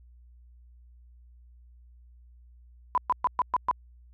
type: tone bursts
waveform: sine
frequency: 1000 Hz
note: B5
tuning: 21 cents sharp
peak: -20 dBFS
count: 6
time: 2.95-3.712 s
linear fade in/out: 0 ms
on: 27 ms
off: 120 ms
effects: added 60 Hz sine -51 dBFS peak until 4.13 s